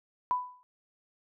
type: tone with exponential decay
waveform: sine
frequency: 995 Hz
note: B5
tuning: 13 cents sharp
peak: -22 dBFS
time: 0.31-0.63 s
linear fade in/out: 0 ms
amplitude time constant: 68 ms
effects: none